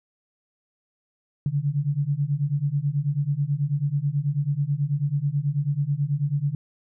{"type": "beating tone pair", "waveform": "sine", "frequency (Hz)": [138.59, 147.79], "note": ["C#3", "D3"], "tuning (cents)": [0, 11], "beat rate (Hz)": 9.2, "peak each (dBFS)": [-25, -24], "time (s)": [1.46, 6.55], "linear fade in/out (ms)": 2, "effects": []}